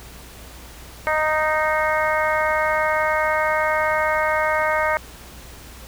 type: harmonic tone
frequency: 309.8 Hz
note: D#4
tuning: 7 cents flat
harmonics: 2 / 3 / 4 / 5 / 6 / 7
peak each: -22 / -24 / -25 / -26 / -27 / -27 dBFS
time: 1.07-4.97 s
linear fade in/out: 0 ms
effects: added 60 Hz sine -42 dBFS peak until 5.87 s + pink hiss -42 dBFS RMS until 5.87 s